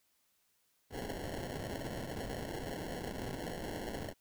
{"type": "noise with sample-and-hold", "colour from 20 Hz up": "white", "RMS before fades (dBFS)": -41, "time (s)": [0.9, 4.14], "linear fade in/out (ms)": 50, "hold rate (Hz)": 1225, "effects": ["white hiss -75 dBFS RMS until 4.2 s"]}